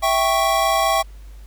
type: chord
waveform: square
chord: C# diminished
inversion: first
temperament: equal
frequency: 659.3 / 784 / 1108.7 Hz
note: E5 / G5 / C#6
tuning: 0 / 0 / 0 cents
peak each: -21 dBFS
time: 0.02-1.03 s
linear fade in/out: 20 ms
effects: added 50 Hz sine -36 dBFS peak until 1.46 s + pink hiss -54 dBFS RMS until 1.46 s